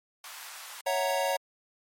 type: high-pass noise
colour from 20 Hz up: pink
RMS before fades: -44 dBFS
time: 0.24-0.81 s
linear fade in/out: 2 ms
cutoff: 850 Hz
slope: 24 dB/octave
type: chord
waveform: square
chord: F# dominant seventh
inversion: second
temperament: equal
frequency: 554.4 / 659.3 / 740 / 932.3 Hz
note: C#5 / E5 / F#5 / A#5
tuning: 0 / 0 / 0 / 0 cents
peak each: -30 / -35 / -33 / -33 dBFS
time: 0.86-1.37 s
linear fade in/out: 10 ms
effects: MP3 64 kbps